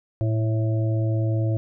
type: harmonic tone with a mistuned harmonic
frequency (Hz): 110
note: A2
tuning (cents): 0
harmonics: 1 / 3 / 5 / 6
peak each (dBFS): -20 / -30 / -34 / -36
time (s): 0.21-1.57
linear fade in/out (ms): 0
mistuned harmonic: 1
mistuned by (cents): +29
effects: none